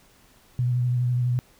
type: tone with vibrato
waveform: sine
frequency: 123.47 Hz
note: B2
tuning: in tune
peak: -20 dBFS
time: 0.59-1.39 s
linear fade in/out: 0 ms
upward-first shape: square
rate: 12 Hz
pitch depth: 19 cents each way
effects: pink hiss -57 dBFS RMS until 1.59 s